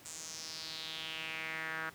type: tone with band-pass filter sweep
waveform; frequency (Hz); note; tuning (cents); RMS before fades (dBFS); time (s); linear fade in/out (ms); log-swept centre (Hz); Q
sawtooth; 160; D#3; +49; -42; 0.05-1.9; 10; 7700 to 1500; 3.7
effects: pink hiss -57 dBFS RMS until 1.94 s + high-pass 100 Hz 12 dB/octave